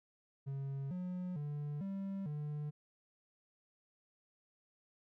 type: tone with pitch steps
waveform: triangle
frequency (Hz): 137.2 / 181 / 146.7 / 195.2 / 148.6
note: C#3 / F#3 / D3 / G3 / D3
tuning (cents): -17 / -38 / -2 / -7 / +21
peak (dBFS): -36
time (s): 0.46-2.71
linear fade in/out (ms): 20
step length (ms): 450
effects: none